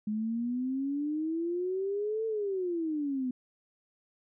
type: exponential two-way sweep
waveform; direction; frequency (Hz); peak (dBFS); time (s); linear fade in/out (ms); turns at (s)
sine; up then down; 209.4 to 450 to 247.9; -29; 0.07-3.31; 5; 2.26
effects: none